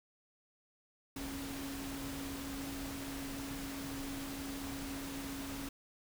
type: tone in noise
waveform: sine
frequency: 274.9 Hz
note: C#4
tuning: 14 cents flat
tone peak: -42 dBFS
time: 1.16-5.69 s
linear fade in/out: 5 ms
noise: pink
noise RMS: -45 dBFS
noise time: 1.16-5.69 s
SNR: 0 dB
effects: none